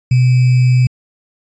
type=tone with sample-and-hold; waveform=sine; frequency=125.9 Hz; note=B2; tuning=34 cents sharp; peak=-7 dBFS; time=0.11-0.87 s; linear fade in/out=5 ms; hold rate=2450 Hz; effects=resampled to 16000 Hz